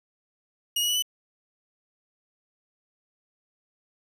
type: tone with pitch steps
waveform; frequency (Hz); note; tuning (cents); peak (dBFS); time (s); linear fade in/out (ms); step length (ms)
sawtooth; 2874 / 2912 / 2951 / 2991; F7 / F#7 / F#7 / F#7; +49 / -28 / -5 / +18; -20; 0.76-1.024; 5; 66
effects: none